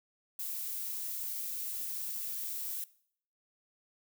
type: noise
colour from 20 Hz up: violet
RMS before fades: -38 dBFS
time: 0.39-2.84 s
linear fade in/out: 2 ms
effects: noise-tail reverb RT60 0.6 s tail -20 dB re dry